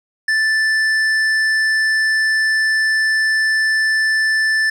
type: tone with hard clipping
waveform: sine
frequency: 1760 Hz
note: A6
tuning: in tune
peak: -15 dBFS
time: 0.28-4.7 s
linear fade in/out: 5 ms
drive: 8 dB
effects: none